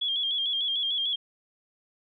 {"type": "tone with vibrato", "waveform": "sine", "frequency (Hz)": 3291, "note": "G#7", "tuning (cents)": -16, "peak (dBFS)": -25, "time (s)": [0.01, 1.16], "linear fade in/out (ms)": 10, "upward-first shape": "square", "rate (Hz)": 6.7, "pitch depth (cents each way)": 46, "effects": []}